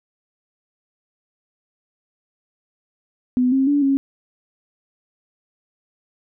sine tone with pitch steps, 250.7 / 267.3 / 287.7 / 273.7 Hz, B3 / C4 / D4 / C#4, +26 / +37 / -36 / -22 cents, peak -14 dBFS, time 3.37-3.97 s, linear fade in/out 0 ms, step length 150 ms, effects none

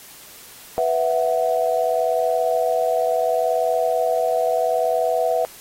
sine chord, B suspended fourth, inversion none, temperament equal, 493.9 / 659.3 / 740 Hz, B4 / E5 / F#5, 0 / 0 / 0 cents, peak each -22 / -20 / -23 dBFS, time 0.78-5.45 s, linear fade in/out 0 ms, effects white hiss -43 dBFS RMS until 5.6 s + AAC 48 kbps

